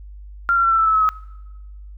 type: tone with pitch steps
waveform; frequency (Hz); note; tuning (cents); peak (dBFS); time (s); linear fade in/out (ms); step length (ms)
sine; 1384 / 1368.1 / 1352.4 / 1336.9 / 1321.5 / 1306.3 / 1291.3 / 1276.5; F6 / F6 / E6 / E6 / E6 / E6 / E6 / D#6; -16 / -36 / +44 / +24 / +4 / -16 / -36 / +44; -13; 0.49-1.09; 0; 75
effects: noise-tail reverb RT60 1.0 s tail -21 dB re dry + added 50 Hz sine -35 dBFS peak until 1.97 s